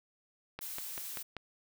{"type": "click train", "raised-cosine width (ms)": 0.3, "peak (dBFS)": -24, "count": 5, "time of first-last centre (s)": [0.59, 1.367], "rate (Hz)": 5.15}
{"type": "noise", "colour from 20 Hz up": "blue", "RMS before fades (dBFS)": -42, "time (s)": [0.61, 1.23], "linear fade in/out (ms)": 10}
{"effects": []}